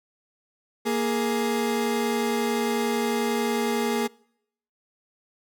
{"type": "tone pair together", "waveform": "30% pulse", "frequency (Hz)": [234, 416.9], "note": ["A#3", "G#4"], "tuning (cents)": [7, 7], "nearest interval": "minor seventh", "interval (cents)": 1000, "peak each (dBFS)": -23, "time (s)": [0.85, 4.08], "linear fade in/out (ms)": 20, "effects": ["noise-tail reverb RT60 0.7 s tail -25 dB re dry"]}